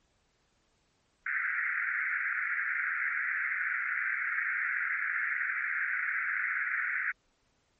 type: band-pass noise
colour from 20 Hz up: pink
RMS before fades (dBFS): -32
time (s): 1.26-7.12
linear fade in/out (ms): 5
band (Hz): 1400 to 2200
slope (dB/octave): 96
effects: pink hiss -72 dBFS RMS until 7.79 s + MP3 32 kbps